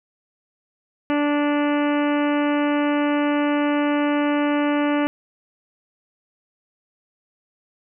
harmonic tone, 292.2 Hz, D4, 9 cents flat, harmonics 1 / 2 / 3 / 4 / 5 / 6 / 7 / 8 / 9 / 10, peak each -19 / -25 / -29 / -31 / -33 / -35 / -36 / -37 / -38 / -39 dBFS, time 1.1-5.07 s, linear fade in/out 0 ms, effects none

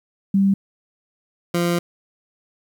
sine / 20% pulse tone pair in turn, 196 / 172.85 Hz, G3 / F3, 0 / -18 cents, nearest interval major second, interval 218 cents, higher first, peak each -13 / -13 dBFS, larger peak neither, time 0.34-0.54 / 1.54-1.79 s, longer second, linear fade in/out 5 ms, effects 9-bit

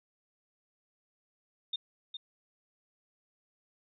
sine tone with echo, 3650 Hz, A#7, 37 cents flat, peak -31 dBFS, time 1.73-1.76 s, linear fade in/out 5 ms, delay 410 ms, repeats 1, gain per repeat -7 dB, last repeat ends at 2.17 s, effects none

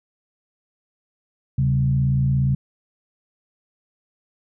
sine tone with frequency modulation, 133.3 Hz, C3, 33 cents sharp, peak -16 dBFS, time 1.58-2.55 s, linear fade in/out 5 ms, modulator 57.2 Hz, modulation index 0.64, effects none

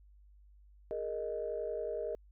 sine chord, Ab suspended second, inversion none, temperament equal, 415.3 / 466.2 / 622.3 Hz, Ab4 / Bb4 / Eb5, 0 / 0 / 0 cents, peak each -40 / -38 / -38 dBFS, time 0.91-2.15 s, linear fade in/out 0 ms, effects tanh soft clip ceiling -25 dBFS + added 50 Hz sine -57 dBFS peak until 2.31 s

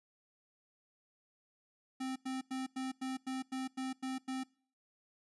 square tone bursts, 261.6 Hz, C4, in tune, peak -37 dBFS, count 10, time 2-4.437 s, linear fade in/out 10 ms, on 160 ms, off 93 ms, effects noise-tail reverb RT60 0.5 s tail -25 dB re dry + resampled to 24000 Hz

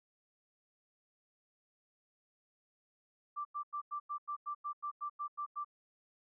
sine tone bursts, 1174.7 Hz, D6, in tune, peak -36 dBFS, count 13, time 3.36-5.647 s, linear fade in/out 20 ms, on 91 ms, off 92 ms, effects none

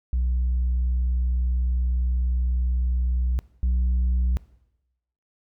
sine tone pair in turn, 61.74 / 61.74 Hz, B1 / B1, 0 / 0 cents, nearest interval unison, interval 0 cents, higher neither, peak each -18 / -16 dBFS, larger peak second, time 0.13-3.39 / 3.63-4.37 s, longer first, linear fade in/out 0 ms, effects noise-tail reverb RT60 0.9 s tail -22 dB re dry + tanh soft clip ceiling -18 dBFS

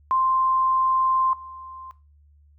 sine tone with level steps, 1046.5 Hz, C6, in tune, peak -18 / -37 dBFS, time 0.11-1.91 s, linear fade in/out 0 ms, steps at 1.33 s, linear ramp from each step 2 ms, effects noise-tail reverb RT60 0.3 s tail -17 dB re dry + added 73 Hz sine -52 dBFS peak until 2.58 s

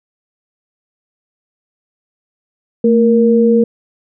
sine tone pair together, 224.5 / 468.6 Hz, A3 / A#4, +35 / +9 cents, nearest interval octave + minor second, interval 1274 cents, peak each -10 dBFS, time 2.84-3.64 s, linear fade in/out 5 ms, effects none

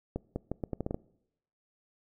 accelerating click train, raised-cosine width 2 ms, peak -19 dBFS, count 9, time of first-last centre 0.16-0.945 s, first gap 200 ms, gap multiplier 0.78, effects noise-tail reverb RT60 0.8 s tail -23 dB re dry

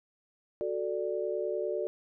sine chord, D major, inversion first, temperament equal, 370 / 440 / 587.3 Hz, F#4 / A4 / D5, 0 / 0 / 0 cents, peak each -34 dBFS, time 0.61-1.87 s, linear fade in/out 0 ms, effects none

